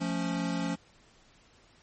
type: chord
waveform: square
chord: F augmented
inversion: none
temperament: equal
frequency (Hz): 174.61 / 220 / 277.2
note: F3 / A3 / C#4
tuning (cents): 0 / 0 / 0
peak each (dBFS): -33 / -37 / -34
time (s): 0-0.76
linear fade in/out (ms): 20
effects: pink hiss -61 dBFS RMS until 1.82 s + MP3 32 kbps